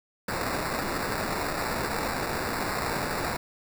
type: noise with sample-and-hold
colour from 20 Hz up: white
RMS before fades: -30 dBFS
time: 0.28-3.37 s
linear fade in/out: 5 ms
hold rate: 3150 Hz
effects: none